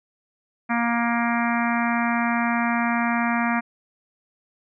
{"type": "harmonic tone", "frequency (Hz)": 235.2, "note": "A#3", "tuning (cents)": 16, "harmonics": [1, 3, 4, 5, 6, 7, 8, 9, 10], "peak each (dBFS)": [-23, -28, -29, -30, -31, -31, -32, -33, -33], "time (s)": [0.69, 3.61], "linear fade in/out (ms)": 20, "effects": []}